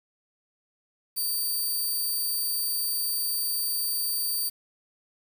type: tone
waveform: 5% pulse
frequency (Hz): 4632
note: D8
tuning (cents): -25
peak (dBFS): -19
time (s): 1.16-4.5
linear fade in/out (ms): 20
effects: 8-bit